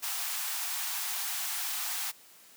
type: high-pass noise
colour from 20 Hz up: white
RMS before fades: -34 dBFS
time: 0.02-2.12 s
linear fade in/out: 20 ms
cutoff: 690 Hz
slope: 96 dB/octave
effects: white hiss -56 dBFS RMS until 2.56 s + high-pass 150 Hz 12 dB/octave